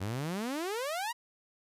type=exponential sweep; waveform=sawtooth; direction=up; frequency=91.1 to 987.8 Hz; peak=-29 dBFS; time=0-1.13 s; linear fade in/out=20 ms; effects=resampled to 32000 Hz